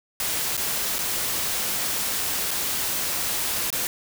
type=noise with dropouts; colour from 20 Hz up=white; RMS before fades=-26 dBFS; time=0.2-3.87 s; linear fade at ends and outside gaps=1 ms; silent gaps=0.568-0.576 / 0.984-0.989 / 2.508-2.512 / 3.703-3.727 s; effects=none